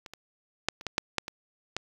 clicks, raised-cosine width 0.2 ms, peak -25 / -25 / -7 / -26 / -14 / -7 / -8 / -19 / -13 dBFS, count 9, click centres 0.062 / 0.136 / 0.686 / 0.811 / 0.867 / 0.981 / 1.183 / 1.281 / 1.766 s, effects 7-bit

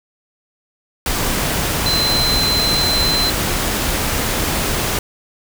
sine tone in noise, 4071 Hz, C8, 48 cents flat, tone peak -16 dBFS, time 1.86-3.3 s, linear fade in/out 2 ms, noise pink, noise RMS -19 dBFS, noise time 1.06-4.99 s, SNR 0 dB, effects none

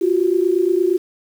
sine tone pair together, 349.2 / 377.8 Hz, F4 / F#4, 0 / +36 cents, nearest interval minor second, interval 136 cents, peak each -16 / -17 dBFS, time 0.01-0.98 s, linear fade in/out 10 ms, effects 7-bit

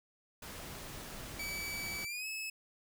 pink noise, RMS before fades -46 dBFS, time 0.42-2.05 s, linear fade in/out 5 ms
sawtooth tone with pitch glide, 2295 to 2591 Hz, D7 to E7, -40 to -30 cents, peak -35 dBFS, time 1.39-2.5 s, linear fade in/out 5 ms, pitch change +210 cents, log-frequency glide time 2.04-2.27 s
effects none

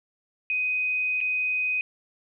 sine tone with dropouts, 2504 Hz, D#7, 10 cents sharp, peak -23 dBFS, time 0.5-1.81 s, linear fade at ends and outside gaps 1 ms, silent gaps 1.205-1.212 s, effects none

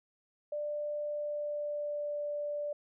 sine tone with pitch glide, 592 to 586.9 Hz, D5 to D5, +14 to -1 cents, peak -33 dBFS, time 0.52-2.73 s, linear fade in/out 5 ms, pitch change -15 cents, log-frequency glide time 1.02-2.21 s, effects none

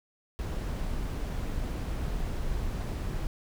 brown noise, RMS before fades -32 dBFS, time 0.39-3.27 s, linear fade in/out 0 ms, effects none

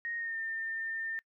sine tone with pitch glide, 1864.7 to 1805.3 Hz, A#6 to A6, 0 to +44 cents, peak -34 dBFS, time 0.05-1.19 s, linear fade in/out 0 ms, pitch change -56 cents, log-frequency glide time 0.17-0.38 s, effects noise-tail reverb RT60 0.1 s tail -24 dB re dry

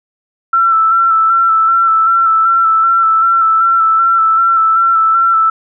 sine tone with vibrato, 1336 Hz, E6, 23 cents sharp, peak -7 dBFS, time 0.53-5.5 s, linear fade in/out 5 ms, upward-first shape square, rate 2.6 Hz, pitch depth 22 cents each way, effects none

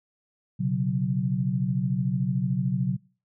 sine chord, B suspended second, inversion none, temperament equal with one note detuned, 125.12 / 138.59 / 185 Hz, B2 / C#3 / F#3, +23 / 0 / 0 cents, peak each -28 / -27 / -26 dBFS, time 0.59-2.97 s, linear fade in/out 20 ms, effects noise-tail reverb RT60 0.4 s tail -24 dB re dry

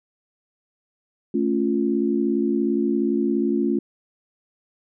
sine chord, A augmented, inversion none, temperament equal, 220 / 277.2 / 349.2 Hz, A3 / C#4 / E#4, 0 / 0 / 0 cents, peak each -23 dBFS, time 1.34-3.79 s, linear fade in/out 5 ms, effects none

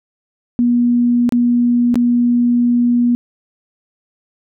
sine tone with dropouts, 241 Hz, B3, 42 cents flat, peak -10 dBFS, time 0.59-3.15 s, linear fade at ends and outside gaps 0 ms, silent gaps 1.292-1.323 / 1.943-1.956 s, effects none

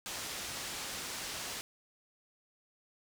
white low-pass noise, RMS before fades -41 dBFS, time 0.06-1.61 s, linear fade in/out 0 ms, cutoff 7300 Hz, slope 12 dB/octave, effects none

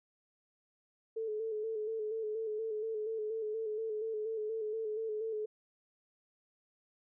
sine tone with vibrato, 436.6 Hz, A4, 13 cents flat, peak -34 dBFS, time 1.16-5.46 s, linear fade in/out 10 ms, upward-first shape square, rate 4.2 Hz, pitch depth 39 cents each way, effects none

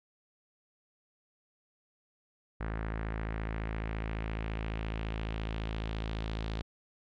sawtooth tone with low-pass filter sweep, 54.5 Hz, A1, 16 cents flat, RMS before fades -36 dBFS, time 2.6-6.62 s, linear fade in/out 10 ms, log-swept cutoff 1700 to 3900 Hz, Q 2.1, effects none

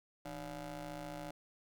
20% pulse ring-modulated tone, 137.6 Hz, C#3, 12 cents flat, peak -35 dBFS, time 0.25-1.31 s, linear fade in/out 5 ms, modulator 440 Hz, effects none

